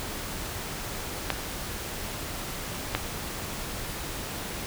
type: clicks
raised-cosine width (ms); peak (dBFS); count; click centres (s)
0.3; -8; 2; 1.303 / 2.95
effects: pink hiss -35 dBFS RMS until 4.66 s